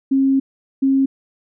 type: tone pair in turn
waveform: sine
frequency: 270 / 270 Hz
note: C#4 / C#4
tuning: -45 / -45 cents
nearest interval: unison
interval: 0 cents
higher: neither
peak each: -12 dBFS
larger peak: neither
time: 0.11-0.4 / 0.82-1.06 s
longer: first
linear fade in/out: 10 ms
effects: none